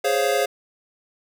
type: chord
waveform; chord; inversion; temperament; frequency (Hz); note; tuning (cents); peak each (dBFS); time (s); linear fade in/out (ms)
square; Db major seventh; second; equal; 415.3 / 523.3 / 554.4 / 698.5; Ab4 / C5 / Db5 / F5; 0 / 0 / 0 / 0; -25; 0.04-0.46; 10
effects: none